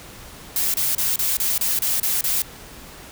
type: noise bursts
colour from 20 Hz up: blue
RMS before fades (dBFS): -21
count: 9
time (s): 0.56-2.42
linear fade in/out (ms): 2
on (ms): 180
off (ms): 30
effects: pink hiss -41 dBFS RMS until 3.11 s